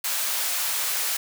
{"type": "high-pass noise", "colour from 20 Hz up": "white", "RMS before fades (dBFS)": -26, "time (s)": [0.04, 1.17], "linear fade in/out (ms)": 5, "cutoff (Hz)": 720, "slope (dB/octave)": 12, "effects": []}